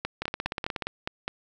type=two click trains; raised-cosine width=0.3 ms; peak=-13 / -14 dBFS; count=7 / 11; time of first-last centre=0.05-1.28 / 0.22-0.822 s; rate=4.88 / 16.6 Hz; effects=none